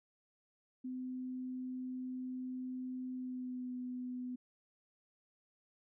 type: tone with pitch glide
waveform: sine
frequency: 255.1 to 250.1 Hz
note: C4 to B3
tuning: -44 to +22 cents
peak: -39 dBFS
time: 0.84-4.36 s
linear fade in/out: 10 ms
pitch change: -34 cents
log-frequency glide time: 3.13-3.74 s
effects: none